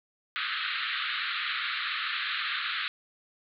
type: band-pass noise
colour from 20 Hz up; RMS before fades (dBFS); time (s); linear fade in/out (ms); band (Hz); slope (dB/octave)
pink; -32; 0.36-2.88; 0; 1200 to 4200; 96
effects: none